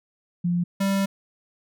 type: tone pair in turn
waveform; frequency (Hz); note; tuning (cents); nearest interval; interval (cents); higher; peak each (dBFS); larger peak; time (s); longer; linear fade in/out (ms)
sine / square; 174.61 / 195.96; F3 / G3; 0 / 0; major second; 200; second; -20 / -21; first; 0.44-0.64 / 0.8-1.06; second; 10
effects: none